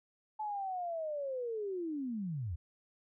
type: linear sweep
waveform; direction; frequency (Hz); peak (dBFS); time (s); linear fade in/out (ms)
sine; down; 868 to 73.3; -35; 0.39-2.56; 10
effects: none